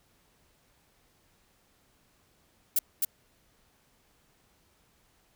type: noise with echo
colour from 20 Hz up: violet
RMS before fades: -24 dBFS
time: 2.76-2.79 s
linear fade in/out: 5 ms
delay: 260 ms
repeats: 1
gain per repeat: -2 dB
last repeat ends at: 3.05 s
effects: pink hiss -67 dBFS RMS until 5.35 s